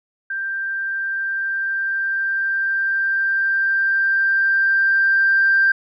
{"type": "tone with level ramp", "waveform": "sine", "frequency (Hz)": 1578, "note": "G6", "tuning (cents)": 11, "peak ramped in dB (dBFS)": [-22, -11], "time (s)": [0.3, 5.72], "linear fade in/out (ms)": 5, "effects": ["tanh soft clip ceiling -7 dBFS"]}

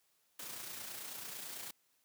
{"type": "noise with amplitude modulation", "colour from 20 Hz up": "white", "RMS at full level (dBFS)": -44, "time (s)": [0.39, 1.71], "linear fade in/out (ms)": 5, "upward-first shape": "sine", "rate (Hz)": 29.1, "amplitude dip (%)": 40, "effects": ["white hiss -75 dBFS RMS until 2.04 s", "high-pass 100 Hz 12 dB/octave"]}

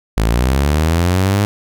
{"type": "linear sweep", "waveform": "sawtooth", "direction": "up", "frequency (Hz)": [51.91, 103.83], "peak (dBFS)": -8, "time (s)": [0.17, 1.45], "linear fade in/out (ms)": 0, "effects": []}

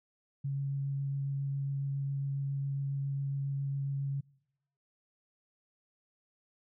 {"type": "tone with vibrato", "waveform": "sine", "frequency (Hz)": 138.59, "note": "C#3", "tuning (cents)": 0, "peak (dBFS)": -31, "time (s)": [0.44, 4.21], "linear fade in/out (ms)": 10, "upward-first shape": "triangle", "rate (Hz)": 7.3, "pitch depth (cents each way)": 10, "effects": ["noise-tail reverb RT60 0.9 s tail -26 dB re dry"]}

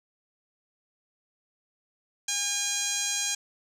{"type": "tone with band-pass filter", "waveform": "15% pulse", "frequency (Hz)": 811, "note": "G#5", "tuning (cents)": -41, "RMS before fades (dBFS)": -29, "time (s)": [2.28, 3.35], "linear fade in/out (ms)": 5, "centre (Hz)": 5900, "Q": 8.9, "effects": []}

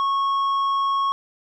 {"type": "tone with tanh clipping", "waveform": "triangle", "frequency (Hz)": 1100, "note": "C#6", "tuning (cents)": -14, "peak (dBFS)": -20, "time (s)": [0, 1.12], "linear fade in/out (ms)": 0, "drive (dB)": 10, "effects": []}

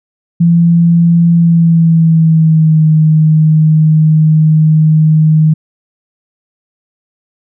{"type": "tone with pitch glide", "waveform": "sine", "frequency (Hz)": [169.3, 156.15], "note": ["E3", "D#3"], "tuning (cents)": [46, 7], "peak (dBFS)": -4, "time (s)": [0.4, 5.54], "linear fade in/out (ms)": 10, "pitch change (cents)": -139, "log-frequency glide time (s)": [1.34, 2.86], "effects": []}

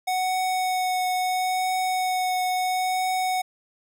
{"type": "tone with vibrato", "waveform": "square", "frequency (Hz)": 740, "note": "F#5", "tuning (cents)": 0, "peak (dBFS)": -23, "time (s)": [0.07, 3.42], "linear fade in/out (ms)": 10, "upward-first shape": "triangle", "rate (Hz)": 0.74, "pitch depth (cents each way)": 12, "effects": []}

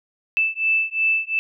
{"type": "beating tone pair", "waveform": "sine", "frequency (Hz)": [2637, 2639.8], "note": ["E7", "E7"], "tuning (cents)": [0, 2], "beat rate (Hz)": 2.8, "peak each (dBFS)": -21, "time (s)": [0.37, 1.39], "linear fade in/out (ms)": 0, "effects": []}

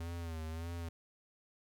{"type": "tone with vibrato", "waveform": "square", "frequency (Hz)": 82.41, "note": "E2", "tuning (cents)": 0, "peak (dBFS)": -40, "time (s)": [0, 0.89], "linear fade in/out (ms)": 5, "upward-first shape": "sine", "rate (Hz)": 1.7, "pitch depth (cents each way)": 67, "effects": ["13-bit"]}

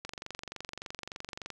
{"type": "click train", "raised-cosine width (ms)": 0.2, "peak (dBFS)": -22, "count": 35, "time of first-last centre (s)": [0.05, 1.503], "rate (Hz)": 23.4, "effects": []}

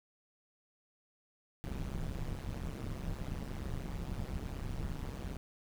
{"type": "noise with amplitude modulation", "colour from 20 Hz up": "brown", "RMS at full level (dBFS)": -35, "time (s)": [1.64, 5.37], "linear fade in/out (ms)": 0, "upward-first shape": "sine", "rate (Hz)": 134, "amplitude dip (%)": 100, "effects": []}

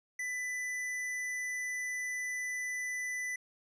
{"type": "tone", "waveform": "square", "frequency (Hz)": 1994, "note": "B6", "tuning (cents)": 16, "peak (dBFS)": -35, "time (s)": [0.19, 3.36], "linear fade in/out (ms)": 5, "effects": ["low-pass 10000 Hz 12 dB/octave"]}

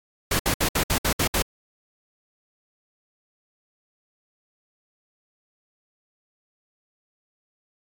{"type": "noise bursts", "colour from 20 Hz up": "pink", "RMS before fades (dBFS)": -22, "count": 8, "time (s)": [0.31, 1.423], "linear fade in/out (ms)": 5, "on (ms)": 84, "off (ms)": 63, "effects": ["AAC 64 kbps"]}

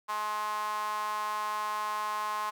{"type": "tone with high-pass filter", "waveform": "sawtooth", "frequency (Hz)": 211.5, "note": "G#3", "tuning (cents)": 32, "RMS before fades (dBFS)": -33, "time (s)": [0.08, 2.51], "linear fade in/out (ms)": 20, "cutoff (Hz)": 1000, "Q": 7.9, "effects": []}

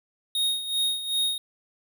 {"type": "tone with tremolo", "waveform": "square", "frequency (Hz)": 3729, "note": "A#7", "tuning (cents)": 0, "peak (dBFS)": -22, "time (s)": [0.35, 1.38], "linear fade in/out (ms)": 2, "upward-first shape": "sine", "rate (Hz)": 2.6, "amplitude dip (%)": 70, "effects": []}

